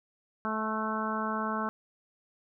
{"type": "harmonic tone with a mistuned harmonic", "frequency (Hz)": 217.6, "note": "A3", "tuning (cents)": -19, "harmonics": [1, 2, 3, 4, 5, 6, 7], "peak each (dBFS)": [-34, -40, -39, -38, -35, -36, -40], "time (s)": [0.45, 1.69], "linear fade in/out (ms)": 0, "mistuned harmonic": 6, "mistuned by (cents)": 21, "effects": []}